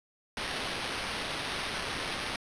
blue noise with sample-and-hold, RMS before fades -35 dBFS, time 0.37-2.36 s, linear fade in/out 2 ms, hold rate 7350 Hz, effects resampled to 22050 Hz

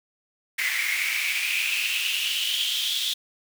pink noise with high-pass filter sweep, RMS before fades -26 dBFS, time 0.58-3.14 s, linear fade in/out 10 ms, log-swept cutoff 2000 to 3500 Hz, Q 7.8, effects none

